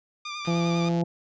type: tone with vibrato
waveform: 15% pulse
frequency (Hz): 1193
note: D6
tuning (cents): +27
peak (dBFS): -26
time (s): 0.25-0.89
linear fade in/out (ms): 5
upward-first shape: sine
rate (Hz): 10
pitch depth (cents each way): 33
type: click train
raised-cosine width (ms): 0.2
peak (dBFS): -25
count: 72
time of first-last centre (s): 0.45-1.013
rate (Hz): 126
type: harmonic tone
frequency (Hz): 170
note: F3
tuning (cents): -46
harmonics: 1 / 2 / 3 / 4 / 5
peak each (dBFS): -23 / -29 / -33 / -35 / -37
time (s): 0.47-1.04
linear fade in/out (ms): 10
effects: resampled to 16000 Hz